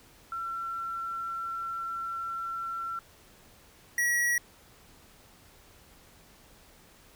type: tone pair in turn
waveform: sine / square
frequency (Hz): 1353 / 1918.5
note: E6 / A#6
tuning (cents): +45 / +49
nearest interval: tritone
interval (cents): 604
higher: second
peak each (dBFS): -32 / -25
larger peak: second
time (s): 0.32-2.99 / 3.98-4.38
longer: first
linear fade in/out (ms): 2
effects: pink hiss -57 dBFS RMS until 7.15 s